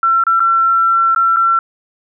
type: tone with dropouts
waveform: sine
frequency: 1351 Hz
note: E6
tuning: 42 cents sharp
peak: -9 dBFS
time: 0.03-1.59 s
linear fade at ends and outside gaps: 2 ms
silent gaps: 0.238-0.267 / 0.396-0.403 / 1.148-1.161 / 1.362-1.368 s
effects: none